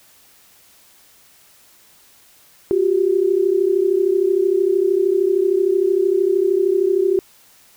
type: tone pair together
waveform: sine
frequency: 358.9 / 392 Hz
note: F4 / G4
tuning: +47 / 0 cents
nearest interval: major second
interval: 153 cents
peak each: -17 / -16 dBFS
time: 2.71-7.19 s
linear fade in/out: 0 ms
effects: white hiss -51 dBFS RMS until 7.76 s